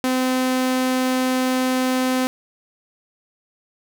sawtooth tone, 256.8 Hz, C4, 32 cents flat, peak -14 dBFS, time 0.04-2.27 s, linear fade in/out 0 ms, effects none

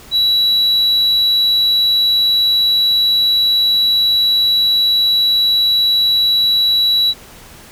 sine tone, 3920 Hz, B7, 14 cents flat, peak -8 dBFS, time 0.11-7.14 s, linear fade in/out 50 ms, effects tanh soft clip ceiling -9 dBFS + pink hiss -39 dBFS RMS until 7.71 s

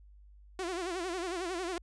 sawtooth tone with vibrato, 356.9 Hz, F4, 38 cents sharp, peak -30 dBFS, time 0.59-1.78 s, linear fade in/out 2 ms, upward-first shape sine, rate 11 Hz, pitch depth 120 cents each way, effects added 50 Hz sine -53 dBFS peak until 1.82 s + resampled to 22050 Hz

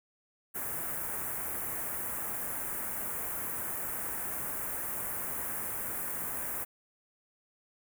white band-stop noise, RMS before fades -36 dBFS, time 0.54-6.65 s, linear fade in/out 20 ms, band 1900 to 9400 Hz, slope 24 dB/octave, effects none

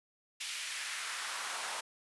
pink noise with high-pass filter sweep, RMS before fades -39 dBFS, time 0.4-1.81 s, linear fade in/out 10 ms, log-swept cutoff 2600 to 820 Hz, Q 1.5, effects resampled to 24000 Hz

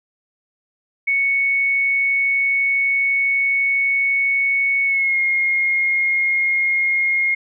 sine tone with pitch glide, 2217 to 2143 Hz, C#7 to C7, 0 to +41 cents, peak -15 dBFS, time 1.07-7.35 s, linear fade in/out 10 ms, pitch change -59 cents, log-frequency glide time 4.85-5.18 s, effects none

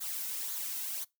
blue noise with flanger, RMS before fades -37 dBFS, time 0-1.05 s, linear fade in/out 20 ms, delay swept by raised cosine 0.36 to 1.76 ms, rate 1.9 Hz, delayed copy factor -0.5, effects noise-tail reverb RT60 0.2 s tail -23 dB re dry

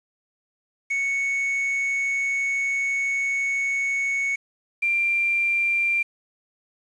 triangle / sine tone pair in turn, 2217 / 2373 Hz, C#7 / D7, 0 / +17 cents, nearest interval minor second, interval 117 cents, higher second, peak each -20 / -19 dBFS, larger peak second, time 0.9-4.36 / 4.82-6.03 s, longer first, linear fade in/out 10 ms, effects resampled to 22050 Hz + 8-bit

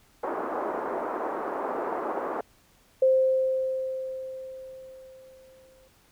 pink band-pass noise, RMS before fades -31 dBFS, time 0.23-2.41 s, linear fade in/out 5 ms, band 340 to 1200 Hz, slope 24 dB/octave
sine tone with exponential decay, 523.3 Hz, C5, in tune, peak -16 dBFS, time 3.02-5.88 s, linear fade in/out 5 ms, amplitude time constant 620 ms
effects pink hiss -61 dBFS RMS until 6.11 s

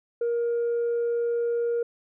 sine tone, 471.1 Hz, A#4, 18 cents sharp, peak -21 dBFS, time 0.21-1.83 s, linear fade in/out 5 ms, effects tanh soft clip ceiling -21 dBFS

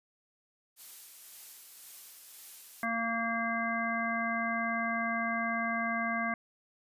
blue noise with tremolo, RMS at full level -47 dBFS, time 0.76-2.86 s, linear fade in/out 50 ms, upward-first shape sine, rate 1.9 Hz, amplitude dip 30%
harmonic tone, 229.7 Hz, A#3, 25 cents flat, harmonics 1 / 3 / 5 / 7 / 9, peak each -36 / -36 / -36 / -36 / -36 dBFS, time 2.83-6.34 s, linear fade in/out 2 ms
effects resampled to 32000 Hz

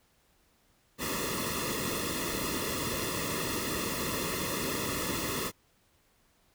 pink noise with comb filter, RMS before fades -33 dBFS, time 0.98-5.52 s, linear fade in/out 50 ms, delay 1.3 ms, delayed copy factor -0.95, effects pink hiss -68 dBFS RMS until 6.54 s

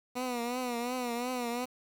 15% pulse tone with vibrato, 244.7 Hz, B3, 16 cents flat, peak -26 dBFS, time 0.15-1.66 s, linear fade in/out 20 ms, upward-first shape triangle, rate 2.8 Hz, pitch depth 87 cents each way, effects 9-bit

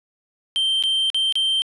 triangle tone with dropouts, 3135 Hz, G7, 1 cent flat, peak -16 dBFS, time 0.56-1.62 s, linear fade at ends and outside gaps 0 ms, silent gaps 0.826-0.837 / 1.101-1.145 / 1.324-1.355 s, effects resampled to 24000 Hz

